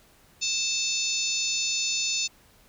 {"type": "harmonic tone with a mistuned harmonic", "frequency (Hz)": 877, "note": "A5", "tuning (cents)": -6, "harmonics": [3, 4, 5, 6, 7, 8], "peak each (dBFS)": [-32, -32, -32, -32, -32, -32], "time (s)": [0.41, 2.28], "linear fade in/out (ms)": 20, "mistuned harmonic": 4, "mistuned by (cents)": 64, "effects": ["pink hiss -58 dBFS RMS until 2.68 s"]}